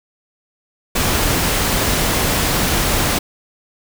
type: noise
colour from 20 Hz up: pink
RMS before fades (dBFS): -17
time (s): 0.95-3.19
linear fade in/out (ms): 10
effects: none

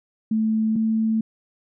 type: tone pair in turn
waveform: sine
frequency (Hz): 219.5 / 221.4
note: A3 / A3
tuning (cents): -4 / +11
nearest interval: unison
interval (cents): 15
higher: second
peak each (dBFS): -18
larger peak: neither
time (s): 0.31-0.76 / 0.76-1.21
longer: neither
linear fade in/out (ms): 5
effects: none

